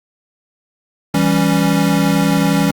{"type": "chord", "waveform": "square", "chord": "C# diminished", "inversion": "first", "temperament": "equal", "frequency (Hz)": [164.81, 196, 277.2], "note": ["E3", "G3", "C#4"], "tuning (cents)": [0, 0, 0], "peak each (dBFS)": -17, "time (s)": [1.14, 2.71], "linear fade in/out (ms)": 5, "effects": ["Opus 48 kbps"]}